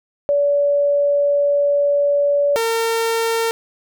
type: tone pair in turn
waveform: sine / sawtooth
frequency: 573 / 455.9 Hz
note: D5 / A#4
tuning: -43 / -39 cents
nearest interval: major third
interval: 396 cents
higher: first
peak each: -13 dBFS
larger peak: neither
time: 0.29-2.56 / 2.56-3.51 s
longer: first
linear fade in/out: 0 ms
effects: none